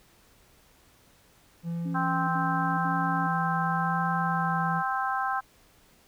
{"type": "tone with vibrato", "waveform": "triangle", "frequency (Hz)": 168.2, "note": "E3", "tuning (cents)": 35, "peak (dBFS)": -27, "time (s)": [1.63, 4.83], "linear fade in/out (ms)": 50, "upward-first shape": "sine", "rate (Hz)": 0.91, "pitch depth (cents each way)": 14}
{"type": "tone bursts", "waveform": "sine", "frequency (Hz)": 277.2, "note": "C#4", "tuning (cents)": 0, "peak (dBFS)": -34, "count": 3, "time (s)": [1.85, 3.274], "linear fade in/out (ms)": 10, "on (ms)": 430, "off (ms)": 67}
{"type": "harmonic tone", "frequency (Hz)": 261.6, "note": "C4", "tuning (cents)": 0, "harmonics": [3, 4, 5, 6], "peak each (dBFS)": [-30, -31, -32, -33], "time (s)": [1.94, 5.41], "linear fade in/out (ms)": 20}
{"effects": ["pink hiss -60 dBFS RMS until 6.07 s"]}